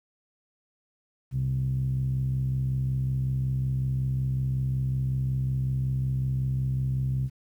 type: tone with low-pass filter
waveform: 10% pulse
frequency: 65.41 Hz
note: C2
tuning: in tune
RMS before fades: -27 dBFS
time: 1.31-7.3 s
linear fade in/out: 50 ms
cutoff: 130 Hz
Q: 4.6
effects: 10-bit